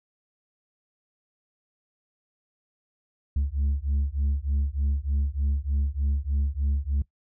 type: beating tone pair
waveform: sine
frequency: 68.8 / 72.1 Hz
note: C#2 / D2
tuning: -12 / -31 cents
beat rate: 3.3 Hz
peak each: -24 dBFS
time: 3.36-7.02 s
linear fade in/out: 5 ms
effects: noise-tail reverb RT60 0.1 s tail -20 dB re dry + tanh soft clip ceiling -20 dBFS